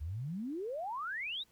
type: exponential sweep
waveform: sine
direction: up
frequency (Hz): 69.3 to 3951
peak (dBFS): -36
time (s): 0-1.44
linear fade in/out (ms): 20
effects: pink hiss -69 dBFS RMS until 1.51 s